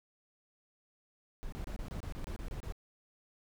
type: noise bursts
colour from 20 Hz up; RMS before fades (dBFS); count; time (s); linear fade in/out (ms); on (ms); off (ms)
brown; -40; 11; 1.43-2.723; 0; 93; 27
effects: none